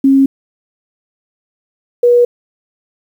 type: tone pair in turn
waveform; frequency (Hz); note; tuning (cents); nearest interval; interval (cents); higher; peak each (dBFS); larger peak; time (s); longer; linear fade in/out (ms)
sine; 271.3 / 483.4; C#4 / B4; -37 / -37; minor seventh; 1000; second; -5; neither; 0.04-0.26 / 2.03-2.25; neither; 5
effects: 7-bit